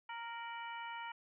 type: harmonic tone with a mistuned harmonic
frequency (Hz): 465.1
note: A#4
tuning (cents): -4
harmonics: 2 / 3 / 4 / 5 / 6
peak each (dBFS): -44 / -50 / -52 / -51 / -54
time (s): 0.09-1.12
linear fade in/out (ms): 5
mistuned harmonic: 6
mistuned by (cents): +98
effects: none